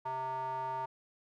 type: tone with band-pass filter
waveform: square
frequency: 130.81 Hz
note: C3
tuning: in tune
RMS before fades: -37 dBFS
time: 0.05-0.86 s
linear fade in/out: 10 ms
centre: 920 Hz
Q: 6.3
effects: none